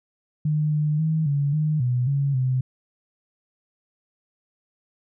sine tone with pitch steps, 151.9 / 150.8 / 158.4 / 142.4 / 153.4 / 124.2 / 139.9 / 129 Hz, D#3 / D3 / D#3 / C#3 / D#3 / B2 / C#3 / C3, -41 / +46 / +31 / +47 / -24 / +10 / +16 / -24 cents, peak -19 dBFS, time 0.45-2.61 s, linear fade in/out 5 ms, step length 270 ms, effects none

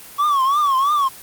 triangle tone with vibrato, 1122 Hz, C#6, 21 cents sharp, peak -12 dBFS, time 0.18-1.09 s, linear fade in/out 20 ms, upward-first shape triangle, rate 3 Hz, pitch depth 150 cents each way, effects white hiss -39 dBFS RMS until 1.22 s + Opus 24 kbps

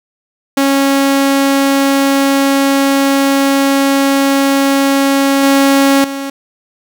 sawtooth tone with level steps, 275.2 Hz, C#4, 12 cents flat, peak -5 / -3 / -15 dBFS, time 0.57-6.3 s, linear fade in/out 5 ms, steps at 5.43 / 6.04 s, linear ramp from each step 2 ms, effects 7-bit

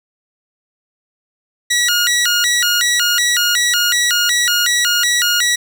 15% pulse tone with vibrato, 1661.2 Hz, G#6, in tune, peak -6 dBFS, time 1.7-5.56 s, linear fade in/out 10 ms, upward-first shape square, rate 2.7 Hz, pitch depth 260 cents each way, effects none

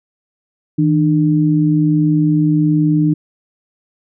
sine tone pair together, 159.2 / 300.5 Hz, D#3 / D4, +40 / +40 cents, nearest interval major seventh, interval 1100 cents, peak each -13 dBFS, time 0.78-3.14 s, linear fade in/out 10 ms, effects none

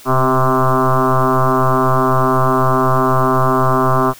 sine tone with frequency modulation, 518 Hz, C5, 17 cents flat, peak -10 dBFS, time 0.05-4.14 s, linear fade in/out 50 ms, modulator 130 Hz, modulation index 5.8, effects white hiss -40 dBFS RMS until 4.19 s

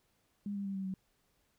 sine tone with pitch steps, 203.1 / 199.5 / 195.96 / 192.48 / 189.06 Hz, G#3 / G3 / G3 / G3 / F#3, -38 / +31 / 0 / -31 / +38 cents, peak -35 dBFS, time 0.46-0.94 s, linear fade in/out 2 ms, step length 96 ms, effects pink hiss -75 dBFS RMS until 1.58 s

